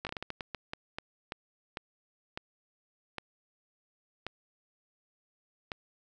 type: slowing click train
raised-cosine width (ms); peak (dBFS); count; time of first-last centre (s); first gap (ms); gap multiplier
0.3; -20; 17; 0.05-5.718; 18; 1.34
effects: none